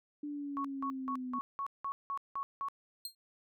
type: exponential sweep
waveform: sine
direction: down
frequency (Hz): 295.3 to 248.2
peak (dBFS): -37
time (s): 0.23-1.39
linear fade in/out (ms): 5
type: tone bursts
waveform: sine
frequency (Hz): 1108.7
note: C#6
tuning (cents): 0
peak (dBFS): -34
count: 9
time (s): 0.57-2.685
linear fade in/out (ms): 0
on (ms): 75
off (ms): 180
type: tone with exponential decay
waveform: sawtooth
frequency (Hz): 4203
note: C8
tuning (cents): +7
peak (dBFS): -32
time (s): 3.05-3.15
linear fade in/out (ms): 2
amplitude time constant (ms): 21
effects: none